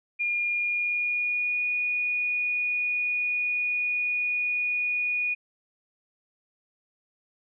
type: tone with pitch glide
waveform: sine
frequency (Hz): 2419 to 2458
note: D#7 to D#7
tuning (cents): -49 to -22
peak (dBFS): -24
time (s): 0.19-5.35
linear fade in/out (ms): 20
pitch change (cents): +27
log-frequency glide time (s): 0.47-1.64
effects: none